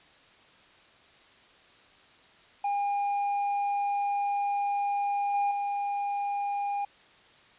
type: tone with level steps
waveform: triangle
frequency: 810 Hz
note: G#5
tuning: 43 cents flat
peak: -24 / -22 / -26 dBFS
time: 2.64-6.85 s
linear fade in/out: 5 ms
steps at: 5.34 / 5.51 s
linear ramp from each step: 2 ms
effects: white hiss -57 dBFS RMS until 7.58 s + resampled to 8000 Hz